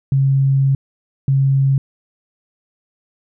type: tone pair in turn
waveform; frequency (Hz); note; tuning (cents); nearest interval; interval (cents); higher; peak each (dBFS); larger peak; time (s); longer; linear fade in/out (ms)
sine; 136.1 / 136.1; C#3 / C#3; -31 / -31; unison; 0; neither; -11; neither; 0.12-0.75 / 1.28-1.78; first; 2
effects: none